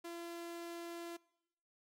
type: tone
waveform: sawtooth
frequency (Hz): 340.6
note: F4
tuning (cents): -43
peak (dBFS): -40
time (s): 0.04-1.17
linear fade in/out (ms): 10
effects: noise-tail reverb RT60 0.9 s tail -24 dB re dry + MP3 64 kbps